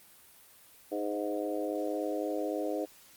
harmonic tone with a mistuned harmonic, 103.7 Hz, G#2, 2 cents flat, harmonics 3 / 4 / 5 / 6 / 7, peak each -35 / -37 / -36 / -38 / -42 dBFS, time 0.91-2.86 s, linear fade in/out 20 ms, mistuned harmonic 6, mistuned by +17 cents, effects white hiss -57 dBFS RMS until 3.16 s + Opus 32 kbps

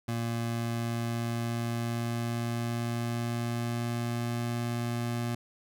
25% pulse tone with pitch glide, 116.54 to 118.78 Hz, A#2 to A#2, 0 to +33 cents, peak -26 dBFS, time 0.08-5.35 s, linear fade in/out 5 ms, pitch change +33 cents, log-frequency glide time 0.25-4.47 s, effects none

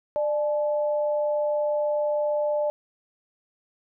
sine tone pair together, 594.8 / 858 Hz, D5 / A5, +22 / -44 cents, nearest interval tritone, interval 634 cents, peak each -22 / -33 dBFS, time 0.16-2.7 s, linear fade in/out 0 ms, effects none

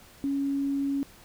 sine tone, 278 Hz, C#4, 5 cents sharp, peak -25 dBFS, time 0.24-1.03 s, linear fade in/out 0 ms, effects pink hiss -53 dBFS RMS until 1.24 s

